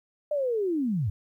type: linear sweep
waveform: sine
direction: down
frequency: 609 to 86.7 Hz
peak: -24 dBFS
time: 0.31-1.1 s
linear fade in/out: 5 ms
effects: 11-bit